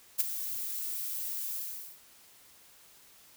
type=noise with ADSR envelope; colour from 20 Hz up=violet; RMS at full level=-24 dBFS; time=0.18-2 s; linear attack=23 ms; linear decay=16 ms; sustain=-12 dB; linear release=450 ms; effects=white hiss -58 dBFS RMS until 3.36 s